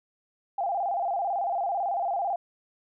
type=tone with vibrato; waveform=sine; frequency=742 Hz; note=F#5; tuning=5 cents sharp; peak=-25 dBFS; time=0.58-2.36 s; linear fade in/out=5 ms; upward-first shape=square; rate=18 Hz; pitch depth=120 cents each way; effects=none